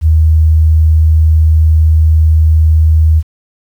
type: tone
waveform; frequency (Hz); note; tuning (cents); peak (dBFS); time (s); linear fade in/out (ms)
sine; 78.9; D#2; +25; -4; 0.01-3.23; 50
effects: 7-bit